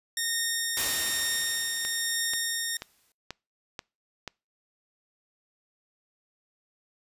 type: tone with tremolo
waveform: 10% pulse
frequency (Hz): 1843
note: A#6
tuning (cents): -20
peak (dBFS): -17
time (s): 0.17-2.77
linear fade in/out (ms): 2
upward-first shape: triangle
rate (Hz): 1.1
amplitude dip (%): 30
type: noise with exponential decay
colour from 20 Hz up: white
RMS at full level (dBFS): -28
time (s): 0.77-3.12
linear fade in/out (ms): 1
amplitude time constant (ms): 510
type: click train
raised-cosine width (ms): 0.2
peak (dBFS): -18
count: 6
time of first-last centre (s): 1.85-4.277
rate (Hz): 2.06
effects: noise-tail reverb RT60 0.3 s tail -26 dB re dry + resampled to 32000 Hz